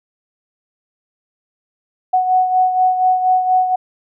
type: beating tone pair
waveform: sine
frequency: 740 / 744.2 Hz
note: F#5 / F#5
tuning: 0 / +10 cents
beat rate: 4.2 Hz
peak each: -12 / -20 dBFS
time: 2.13-3.76 s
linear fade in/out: 10 ms
effects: none